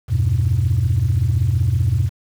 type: chord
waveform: sine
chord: E minor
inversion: none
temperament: equal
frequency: 82.41 / 98 / 123.47 Hz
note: E2 / G2 / B2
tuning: 0 / 0 / 0 cents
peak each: -19 / -17 / -17 dBFS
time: 0.08-2.1 s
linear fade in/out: 50 ms
effects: tanh soft clip ceiling -9 dBFS + 7-bit